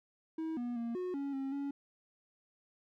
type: tone with pitch steps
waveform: triangle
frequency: 321 / 241.8 / 233.4 / 364.1 / 279.5 / 270.1 / 280.8 Hz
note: E4 / B3 / A#3 / F#4 / C#4 / C#4 / C#4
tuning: -46 / -36 / +2 / -28 / +14 / -45 / +22 cents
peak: -33 dBFS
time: 0.38-1.71 s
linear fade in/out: 5 ms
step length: 190 ms
effects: none